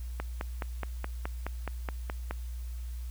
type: click train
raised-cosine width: 0.5 ms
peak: -19 dBFS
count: 11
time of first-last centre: 0.2-2.31 s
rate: 4.74 Hz
effects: added 60 Hz sine -35 dBFS peak until 3.1 s + white hiss -57 dBFS RMS until 3.1 s